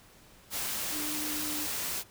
sine tone in noise, 301.1 Hz, D4, 43 cents sharp, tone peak -38 dBFS, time 0.91-1.68 s, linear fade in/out 50 ms, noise white, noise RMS -34 dBFS, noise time 0.5-2.04 s, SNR -7 dB, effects pink hiss -57 dBFS RMS until 2.1 s

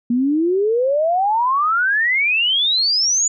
sine exponential sweep, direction up, 233.1 to 7020 Hz, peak -14 dBFS, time 0.1-3.28 s, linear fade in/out 5 ms, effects none

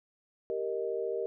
sine chord, Eb major, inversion first, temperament equal, 392 / 466.2 / 622.3 Hz, G4 / Bb4 / Eb5, 0 / 0 / 0 cents, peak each -35 / -33 / -38 dBFS, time 0.5-1.26 s, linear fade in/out 0 ms, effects none

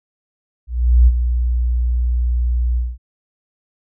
sine tone with ADSR envelope, 60.4 Hz, B1, 38 cents flat, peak -5 dBFS, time 0.67-2.98 s, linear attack 400 ms, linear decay 42 ms, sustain -9 dB, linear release 210 ms, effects none

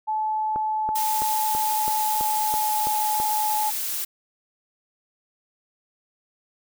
sine tone with pitch glide, 865 to 853.1 Hz, A5 to G#5, -30 to +46 cents, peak -22 dBFS, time 0.07-3.71 s, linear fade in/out 20 ms, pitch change -24 cents, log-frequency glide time 1.16-2.96 s
click train, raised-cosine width 1 ms, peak -18 dBFS, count 9, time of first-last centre 0.56-3.2 s, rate 3.03 Hz
blue noise, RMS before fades -28 dBFS, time 0.95-4.05 s, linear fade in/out 10 ms
effects none

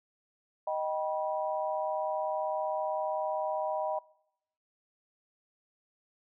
sine chord, Eb augmented, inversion none, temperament just, 622.3 / 777.8 / 972.3 Hz, Eb5 / G5 / B5, 0 / -14 / -27 cents, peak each -32 / -35 / -36 dBFS, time 0.67-3.99 s, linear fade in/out 5 ms, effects noise-tail reverb RT60 0.8 s tail -24 dB re dry

